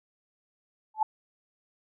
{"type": "tone with exponential growth", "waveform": "sine", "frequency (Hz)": 867, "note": "A5", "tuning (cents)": -26, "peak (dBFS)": -17, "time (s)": [0.94, 1.03], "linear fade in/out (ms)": 5, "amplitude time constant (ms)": 18, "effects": []}